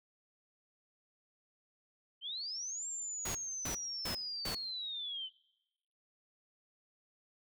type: linear two-way sweep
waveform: sine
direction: up then down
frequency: 3000 to 7459 to 3000 Hz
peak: -38 dBFS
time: 2.21-5.3 s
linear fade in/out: 50 ms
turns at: 2.87 s
type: noise bursts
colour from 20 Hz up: pink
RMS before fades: -40 dBFS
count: 4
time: 3.25-4.55 s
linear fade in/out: 5 ms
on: 100 ms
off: 300 ms
effects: noise-tail reverb RT60 1.0 s tail -24 dB re dry